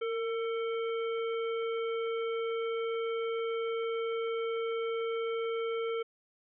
harmonic tone with a mistuned harmonic, 446.6 Hz, A4, 26 cents sharp, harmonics 1 / 3 / 5 / 7, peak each -31 / -41 / -45 / -48 dBFS, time 0.01-6.03 s, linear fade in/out 10 ms, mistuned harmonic 1, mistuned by +43 cents, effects none

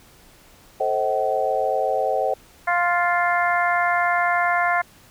sine chord, A diminished seventh, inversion none, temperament just, 440 / 528 / 633.6 / 760.3 Hz, A4 / C5 / Eb5 / Gb5, 0 / +16 / +31 / +47 cents, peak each -27 / -24 / -25 / -23 dBFS, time 0.8-2.34 s, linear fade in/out 5 ms
harmonic tone, 350 Hz, F4, 4 cents sharp, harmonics 2 / 3 / 4 / 5 / 6, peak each -21 / -24 / -25 / -25 / -27 dBFS, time 2.67-4.82 s, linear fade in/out 10 ms
effects pink hiss -51 dBFS RMS until 5.1 s

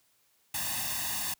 white noise with comb filter, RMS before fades -33 dBFS, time 0.54-1.34 s, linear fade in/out 5 ms, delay 1.1 ms, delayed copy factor +0.95, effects white hiss -69 dBFS RMS until 1.39 s + high-pass 60 Hz 12 dB/octave

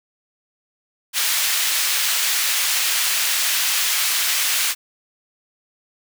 pink high-pass noise, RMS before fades -20 dBFS, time 1.13-4.75 s, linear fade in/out 50 ms, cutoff 2100 Hz, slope 12 dB/octave, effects none

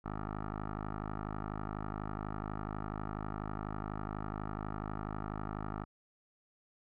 10% pulse tone with low-pass filter, 52.1 Hz, G#1, 6 cents sharp, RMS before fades -40 dBFS, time 0.04-5.85 s, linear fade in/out 20 ms, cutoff 1200 Hz, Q 3.3, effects none

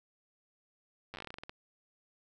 slowing click train, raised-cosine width 0.3 ms, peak -27 dBFS, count 14, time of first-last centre 1.14-1.495 s, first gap 9 ms, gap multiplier 1.17, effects none

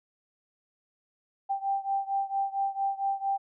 sine beating tone pair, 785 / 789.4 Hz, G5 / G5, +2 / +12 cents, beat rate 4.4 Hz, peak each -29 / -31 dBFS, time 1.49-3.38 s, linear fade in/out 20 ms, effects none

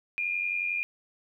sine tone pair together, 2408 / 2499 Hz, D7 / D#7, +43 / +7 cents, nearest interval minor second, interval 64 cents, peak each -28 / -34 dBFS, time 0.18-0.83 s, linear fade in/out 0 ms, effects 11-bit

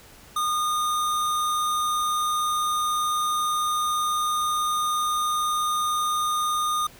square tone, 1223 Hz, D#6, 30 cents flat, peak -23 dBFS, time 0.36-6.87 s, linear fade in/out 5 ms, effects pink hiss -49 dBFS RMS until 6.99 s

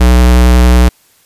square tone with vibrato, 61.4 Hz, B1, 9 cents flat, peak -4 dBFS, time 0-0.89 s, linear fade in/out 10 ms, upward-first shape square, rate 11 Hz, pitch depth 11 cents each way, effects white hiss -49 dBFS RMS until 1.25 s + resampled to 32000 Hz

